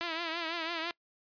5% pulse tone with vibrato, 332.1 Hz, E4, 13 cents sharp, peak -22 dBFS, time 0.01-0.91 s, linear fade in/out 0 ms, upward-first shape triangle, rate 6 Hz, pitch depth 90 cents each way, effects noise-tail reverb RT60 0.1 s tail -24 dB re dry + resampled to 11025 Hz

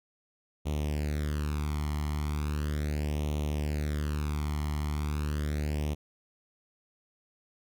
sawtooth tone with flanger, 74.5 Hz, D2, 25 cents sharp, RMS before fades -31 dBFS, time 0.65-5.95 s, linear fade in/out 20 ms, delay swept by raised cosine 0.31 to 0.96 ms, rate 0.37 Hz, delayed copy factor +0.8, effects none

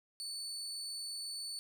30% pulse tone, 4478 Hz, C#8, 17 cents sharp, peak -37 dBFS, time 0.2-1.59 s, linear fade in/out 0 ms, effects 13-bit

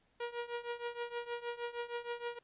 sawtooth tone with tremolo, 476.3 Hz, A#4, 37 cents sharp, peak -31 dBFS, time 0.2-2.39 s, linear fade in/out 5 ms, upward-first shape triangle, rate 6.4 Hz, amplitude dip 90%, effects pink hiss -73 dBFS RMS until 2.43 s + resampled to 8000 Hz

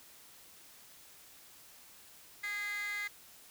15% pulse tone with high-pass filter, 411.1 Hz, G#4, 18 cents flat, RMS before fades -38 dBFS, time 2.43-3.08 s, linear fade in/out 10 ms, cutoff 2000 Hz, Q 8.2, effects white hiss -57 dBFS RMS until 3.5 s

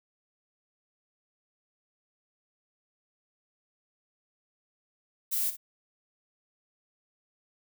violet noise with echo, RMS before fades -29 dBFS, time 5.31-5.51 s, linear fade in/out 20 ms, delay 60 ms, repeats 1, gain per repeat -12 dB, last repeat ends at 5.57 s, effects none

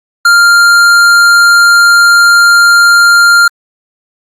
sine tone with tanh clipping, 1396.9 Hz, F6, in tune, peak -4 dBFS, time 0.25-3.48 s, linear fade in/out 5 ms, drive 15 dB, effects Opus 48 kbps

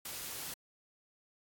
white noise, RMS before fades -42 dBFS, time 0.05-0.54 s, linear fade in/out 5 ms, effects AAC 64 kbps

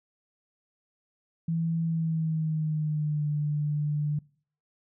sine tone with pitch glide, 164.81 to 148.54 Hz, E3 to D3, 0 to +20 cents, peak -25 dBFS, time 1.48-4.19 s, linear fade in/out 5 ms, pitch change -180 cents, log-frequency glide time 1.83-3.26 s, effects noise-tail reverb RT60 0.5 s tail -24 dB re dry

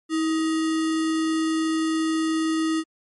sine tone with sample-and-hold, 320.1 Hz, D#4, 49 cents sharp, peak -20 dBFS, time 0.09-2.84 s, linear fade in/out 50 ms, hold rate 1575 Hz, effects MP3 48 kbps

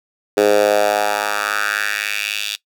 10% pulse tone with high-pass filter sweep, 103.7 Hz, G#2, 2 cents flat, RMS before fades -18 dBFS, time 0.37-2.56 s, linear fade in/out 5 ms, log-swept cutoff 410 to 3400 Hz, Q 2.9, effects noise-tail reverb RT60 0.1 s tail -19 dB re dry

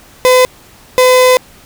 35% pulse tone pair in turn, 507 / 507 Hz, B4 / B4, +45 / +45 cents, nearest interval unison, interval 0 cents, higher neither, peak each -3 dBFS, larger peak neither, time 0.25-0.45 / 0.98-1.37 s, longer second, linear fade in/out 0 ms, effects pink hiss -41 dBFS RMS until 1.65 s

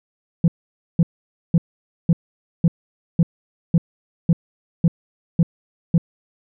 sine tone bursts, 167.9 Hz, E3, 32 cents sharp, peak -8 dBFS, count 11, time 0.44-5.98 s, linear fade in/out 2 ms, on 40 ms, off 510 ms, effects tanh soft clip ceiling -9 dBFS

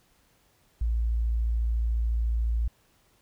sine tone, 57 Hz, A#1, 38 cents flat, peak -23 dBFS, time 0.81-2.68 s, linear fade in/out 5 ms, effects pink hiss -65 dBFS RMS until 3.21 s

